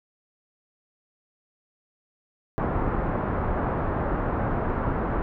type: low-pass noise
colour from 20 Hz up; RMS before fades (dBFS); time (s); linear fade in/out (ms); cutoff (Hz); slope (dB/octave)
pink; -26; 2.58-5.22; 0; 1400; 24
effects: none